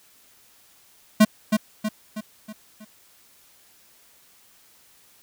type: tone with echo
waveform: square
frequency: 214.9 Hz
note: A3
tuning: 41 cents flat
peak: -11 dBFS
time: 1.2-1.25 s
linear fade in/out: 10 ms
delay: 320 ms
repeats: 5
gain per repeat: -6 dB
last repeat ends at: 2.85 s
effects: white hiss -56 dBFS RMS until 5.22 s